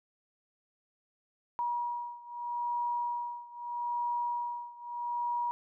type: beating tone pair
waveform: sine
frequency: 958 / 958.79 Hz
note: A#5 / A#5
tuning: +47 / +48 cents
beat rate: 0.79 Hz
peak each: -34 / -36 dBFS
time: 1.59-5.51 s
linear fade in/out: 0 ms
effects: none